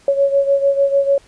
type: beating tone pair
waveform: sine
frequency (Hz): 554.4 / 561.1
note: C#5 / C#5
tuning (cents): 0 / +21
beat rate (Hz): 6.7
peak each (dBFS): -13 / -18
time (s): 0.08-1.18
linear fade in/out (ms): 2
effects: pink hiss -50 dBFS RMS until 1.27 s + resampled to 22050 Hz